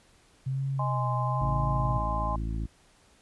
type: tone with vibrato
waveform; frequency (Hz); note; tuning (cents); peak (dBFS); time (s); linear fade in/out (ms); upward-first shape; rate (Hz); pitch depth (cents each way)
sine; 130.81; C3; 0; -27; 0.46-1.98; 10; sine; 1.1; 73
type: chord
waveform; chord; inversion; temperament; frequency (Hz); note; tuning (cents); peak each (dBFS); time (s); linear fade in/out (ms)
sine; Ab major; second; just; 623 / 830.6 / 1038.3; Eb5 / Ab5 / C6; +2 / 0 / -14; -37 / -34 / -31; 0.79-2.36; 5
type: harmonic tone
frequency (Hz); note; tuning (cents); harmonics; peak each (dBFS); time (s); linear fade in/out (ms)
55; A1; 0; 1 / 2 / 3 / 4 / 5 / 6; -30 / -36 / -40 / -42 / -44 / -46; 1.4-2.67; 20
effects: pink hiss -61 dBFS RMS until 3.21 s + resampled to 24000 Hz